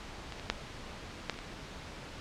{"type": "clicks", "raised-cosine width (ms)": 0.2, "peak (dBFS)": [-23, -25, -10, -13, -30, -25], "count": 6, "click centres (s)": [0.323, 0.397, 0.5, 1.297, 1.342, 1.389], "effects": ["pink hiss -45 dBFS RMS until 2.2 s", "low-pass 5000 Hz 12 dB/octave"]}